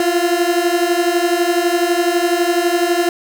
30% pulse beating tone pair, 341.3 / 353.3 Hz, F4 / F4, -40 / +20 cents, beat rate 12 Hz, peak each -14 dBFS, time 0-3.09 s, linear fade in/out 2 ms, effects none

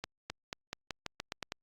accelerating click train, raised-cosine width 0.2 ms, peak -19 dBFS, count 10, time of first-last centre 0.04-1.521 s, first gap 260 ms, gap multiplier 0.88, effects Opus 48 kbps

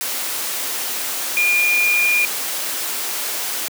sine tone in noise, 2418 Hz, D7, 50 cents sharp, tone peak -14 dBFS, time 1.37-2.25 s, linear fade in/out 0 ms, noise white, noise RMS -24 dBFS, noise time 0.01-3.68 s, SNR +7 dB, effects high-pass 300 Hz 12 dB/octave

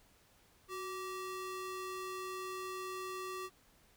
square ring-modulated tone, 767 Hz, G5, 38 cents flat, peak -38 dBFS, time 0.68-3.5 s, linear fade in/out 50 ms, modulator 396 Hz, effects pink hiss -67 dBFS RMS until 3.96 s

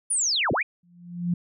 sine linear two-way sweep, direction down then up, 9956 to 68 to 2567 Hz, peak -21 dBFS, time 0.1-0.63 s, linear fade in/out 10 ms, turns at 0.52 s
sine tone with exponential growth, 174.61 Hz, F3, in tune, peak -19 dBFS, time 0.83-1.34 s, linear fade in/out 5 ms, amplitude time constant 110 ms
effects none

